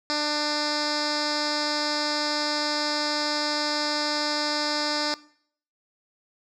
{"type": "tone with low-pass filter", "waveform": "10% pulse", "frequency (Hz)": 297.9, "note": "D4", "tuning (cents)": 25, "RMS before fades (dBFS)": -26, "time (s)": [0.1, 5.14], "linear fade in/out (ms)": 0, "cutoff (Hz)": 5300, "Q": 7.2, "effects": ["noise-tail reverb RT60 0.6 s tail -20 dB re dry"]}